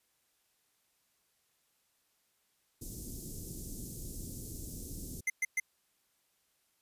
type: band-stop noise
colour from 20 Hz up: pink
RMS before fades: -43 dBFS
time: 2.81-5.21 s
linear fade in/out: 10 ms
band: 360 to 6200 Hz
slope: 24 dB/octave
type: tone bursts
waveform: square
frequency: 2075 Hz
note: C7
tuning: 15 cents flat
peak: -29 dBFS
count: 3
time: 5.27-5.6 s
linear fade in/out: 5 ms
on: 30 ms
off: 120 ms
effects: white hiss -75 dBFS RMS until 6.81 s + resampled to 32000 Hz